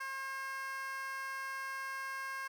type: tone with high-pass filter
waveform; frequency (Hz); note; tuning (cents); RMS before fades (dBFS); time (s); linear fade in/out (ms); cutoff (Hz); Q
15% pulse; 536; C5; +42; -41; 0-2.48; 10; 1300; 6.8
effects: none